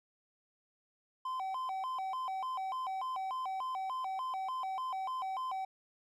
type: tone with vibrato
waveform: triangle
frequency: 888 Hz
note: A5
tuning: 16 cents sharp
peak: -33 dBFS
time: 1.25-5.65 s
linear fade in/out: 5 ms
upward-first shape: square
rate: 3.4 Hz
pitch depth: 260 cents each way
effects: none